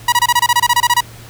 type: tone bursts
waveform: sawtooth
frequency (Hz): 965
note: B5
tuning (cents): -40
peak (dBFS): -5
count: 14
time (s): 0.08-1.007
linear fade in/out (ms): 5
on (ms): 43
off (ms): 25
effects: added 115 Hz sine -36 dBFS peak until 1.29 s + pink hiss -39 dBFS RMS until 1.29 s